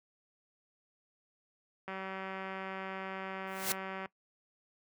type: click train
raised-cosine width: 0.5 ms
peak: -26 dBFS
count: 417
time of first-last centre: 1.88-4.058 s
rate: 191 Hz
type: noise with exponential growth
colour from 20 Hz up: white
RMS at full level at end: -29 dBFS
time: 3.47-3.72 s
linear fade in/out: 1 ms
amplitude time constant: 54 ms
effects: noise-tail reverb RT60 0.1 s tail -20 dB re dry + high-pass 100 Hz 12 dB/octave